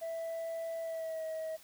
sine tone with pitch glide, 659.3 to 637.9 Hz, E5 to D#5, 0 to +43 cents, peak -33 dBFS, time 0.01-1.57 s, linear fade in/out 20 ms, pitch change -57 cents, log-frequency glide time 0.81-1.24 s, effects tanh soft clip ceiling -35 dBFS + white hiss -58 dBFS RMS until 1.63 s

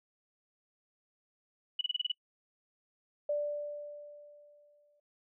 sine tone bursts, 2951 Hz, F#7, 5 cents flat, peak -28 dBFS, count 7, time 1.79-2.118 s, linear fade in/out 5 ms, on 22 ms, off 29 ms
sine tone with exponential decay, 587.3 Hz, D5, in tune, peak -28 dBFS, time 3.29-5 s, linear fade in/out 5 ms, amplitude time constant 370 ms
effects noise-tail reverb RT60 0.1 s tail -26 dB re dry

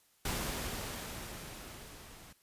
pink noise with level ramp, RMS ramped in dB -35 to -54 dBFS, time 0.25-2.33 s, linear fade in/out 5 ms, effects white hiss -69 dBFS RMS until 2.42 s + resampled to 32000 Hz

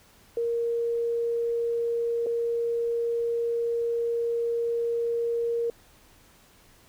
sine tone with dropouts, 467.5 Hz, A#4, 5 cents sharp, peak -24 dBFS, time 0.37-5.7 s, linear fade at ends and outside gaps 2 ms, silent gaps 2.262-2.267 s, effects pink hiss -57 dBFS RMS until 6.88 s

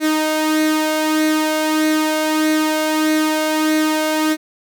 sawtooth tone with flanger, 310.5 Hz, D#4, 3 cents flat, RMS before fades -17 dBFS, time 0-4.37 s, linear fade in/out 50 ms, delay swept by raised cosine 0.48 to 1.4 ms, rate 1.6 Hz, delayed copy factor +0.5, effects none

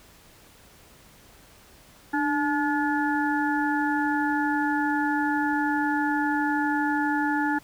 harmonic tone with a mistuned harmonic, 286.8 Hz, D4, 41 cents flat, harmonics 1 / 3 / 5 / 6, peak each -25 / -27 / -31 / -30 dBFS, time 2.13-7.59 s, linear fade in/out 10 ms, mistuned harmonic 1, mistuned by +66 cents, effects pink hiss -53 dBFS RMS until 7.63 s

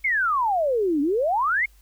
sine exponential two-way sweep, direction down then up, 2231 to 275.1 to 2231 Hz, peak -19 dBFS, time 0.04-1.66 s, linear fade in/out 10 ms, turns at 1.01 s, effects added 50 Hz sine -51 dBFS peak until 1.81 s + white hiss -61 dBFS RMS until 1.81 s

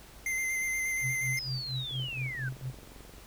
square tone with vibrato, 2078 Hz, C7, 12 cents flat, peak -30 dBFS, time 0.26-1.39 s, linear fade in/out 2 ms, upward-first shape square, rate 8.4 Hz, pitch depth 15 cents each way
sine tone with tremolo, 129.6 Hz, C3, 16 cents flat, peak -31 dBFS, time 1.01-2.73 s, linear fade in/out 50 ms, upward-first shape sine, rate 4.3 Hz, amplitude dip 95%
sine linear sweep, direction down, 5230 to 1480 Hz, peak -35 dBFS, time 1.37-2.49 s, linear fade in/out 5 ms
click train, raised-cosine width 2 ms, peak -38 dBFS, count 30, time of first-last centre 1.91-3.182 s, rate 22.8 Hz
effects added 50 Hz sine -53 dBFS peak until 3.26 s + pink hiss -53 dBFS RMS until 3.26 s

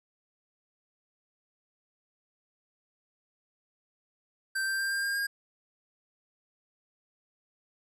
square tone with pitch steps, 1564 / 1574.9 / 1585.8 / 1596.9 / 1608 / 1619.2 Hz, G6 / G6 / G6 / G6 / G6 / G#6, -4 / +8 / +20 / +32 / +44 / -44 cents, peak -29 dBFS, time 4.55-5.27 s, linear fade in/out 10 ms, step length 120 ms, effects resampled to 32000 Hz

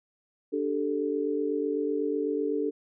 sine chord, D suspended fourth, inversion none, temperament equal, 293.7 / 392 / 440 Hz, D4 / G4 / A4, 0 / 0 / 0 cents, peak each -30 / -32 / -29 dBFS, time 0.52-2.71 s, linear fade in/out 20 ms, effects none

